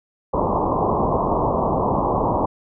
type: low-pass noise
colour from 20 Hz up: white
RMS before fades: -20 dBFS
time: 0.33-2.46 s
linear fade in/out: 10 ms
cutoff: 1100 Hz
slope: 96 dB/octave
effects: none